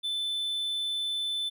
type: tone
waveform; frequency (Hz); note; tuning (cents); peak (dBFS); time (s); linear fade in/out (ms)
triangle; 3520; A7; 0; -27; 0.03-1.5; 20
effects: none